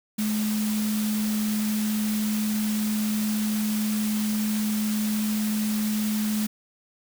sine tone in noise, 213.5 Hz, G#3, 48 cents sharp, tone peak -23 dBFS, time 0.18-6.47 s, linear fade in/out 10 ms, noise white, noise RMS -34 dBFS, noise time 0.18-6.47 s, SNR +8 dB, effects none

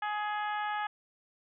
harmonic tone, 419.4 Hz, G#4, 17 cents sharp, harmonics 2 / 3 / 4 / 5 / 6 / 7 / 8, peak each -33 / -38 / -38 / -46 / -50 / -49 / -52 dBFS, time 0.02-0.87 s, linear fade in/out 5 ms, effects none

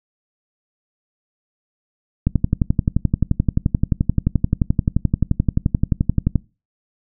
click train, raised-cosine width 5 ms, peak -3 dBFS, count 48, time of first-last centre 2.27-6.357 s, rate 11.5 Hz, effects noise-tail reverb RT60 0.3 s tail -23 dB re dry

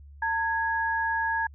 sine tone pair together, 904.2 / 1661.2 Hz, A5 / G#6, +47 / 0 cents, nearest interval major seventh, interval 1053 cents, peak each -27 dBFS, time 0.22-1.47 s, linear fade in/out 5 ms, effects added 71 Hz sine -45 dBFS peak until 1.54 s

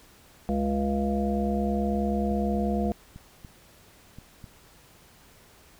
harmonic tone, 69.3 Hz, C#2, in tune, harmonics 1 / 3 / 5 / 7 / 9 / 10, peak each -31 / -26 / -34 / -33 / -40 / -32 dBFS, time 0.49-2.92 s, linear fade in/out 0 ms
clicks, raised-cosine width 5 ms, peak -30 dBFS, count 9, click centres 1.944 / 2.314 / 2.546 / 2.593 / 2.857 / 3.161 / 3.448 / 4.186 / 4.442 s
effects pink hiss -55 dBFS RMS until 5.79 s

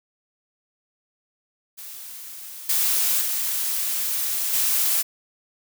blue noise with level steps, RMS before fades -38 / -21 / -25 / -21 dBFS, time 1.77-5.03 s, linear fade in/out 20 ms, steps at 2.69 / 3.21 / 4.53 s, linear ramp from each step 5 ms, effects none

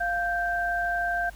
sine tone pair together, 698.5 / 1568 Hz, F5 / G6, 0 / 0 cents, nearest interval octave + major second, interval 1400 cents, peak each -27 dBFS, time 0-1.3 s, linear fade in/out 10 ms, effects added 50 Hz sine -42 dBFS peak until 1.35 s + pink hiss -52 dBFS RMS until 1.35 s

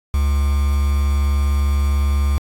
triangle tone with quantisation, 70.6 Hz, C#2, 32 cents sharp, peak -12 dBFS, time 0.14-2.38 s, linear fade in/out 0 ms, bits 5, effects AAC 64 kbps

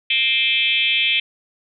sine tone with frequency modulation, 2858 Hz, F7, 39 cents sharp, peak -15 dBFS, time 0.1-1.2 s, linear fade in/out 5 ms, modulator 250 Hz, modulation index 2.5, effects none

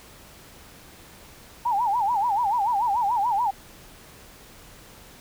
sine tone with vibrato, 880 Hz, A5, in tune, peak -20 dBFS, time 1.65-3.51 s, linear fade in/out 10 ms, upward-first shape sine, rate 6.9 Hz, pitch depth 200 cents each way, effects pink hiss -48 dBFS RMS until 5.2 s

